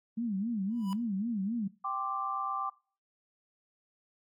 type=tone with vibrato; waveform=sine; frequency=212.8 Hz; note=G#3; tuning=42 cents sharp; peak=-30 dBFS; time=0.17-1.68 s; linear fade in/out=10 ms; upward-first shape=sine; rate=3.8 Hz; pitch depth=210 cents each way
type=tone with exponential growth; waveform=square; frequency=987.8 Hz; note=B5; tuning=in tune; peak=-37 dBFS; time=0.7-0.93 s; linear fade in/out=0 ms; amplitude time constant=48 ms
type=chord; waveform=sine; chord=G suspended fourth; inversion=none; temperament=equal; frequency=784 / 1046.5 / 1174.7 Hz; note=G5 / C6 / D6; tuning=0 / 0 / 0 cents; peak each=-38 / -39 / -33 dBFS; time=1.84-2.7 s; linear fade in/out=10 ms
effects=noise-tail reverb RT60 0.4 s tail -22 dB re dry + AAC 64 kbps